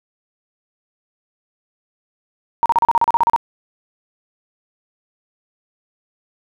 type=tone bursts; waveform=sine; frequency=932.3 Hz; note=A#5; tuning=in tune; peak=-10 dBFS; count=12; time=2.63-3.362 s; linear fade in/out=0 ms; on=28 ms; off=36 ms; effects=none